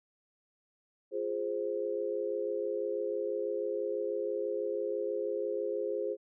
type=chord; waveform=sine; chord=F minor; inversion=none; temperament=equal; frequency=349.2 / 415.3 / 523.3 Hz; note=F4 / Ab4 / C5; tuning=0 / 0 / 0 cents; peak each=-38 / -34 / -35 dBFS; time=1.11-6.17 s; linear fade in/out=50 ms; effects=none